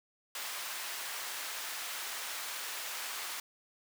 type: high-pass noise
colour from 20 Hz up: pink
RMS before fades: -40 dBFS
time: 0.35-3.4 s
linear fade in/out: 2 ms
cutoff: 1100 Hz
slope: 12 dB/octave
effects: none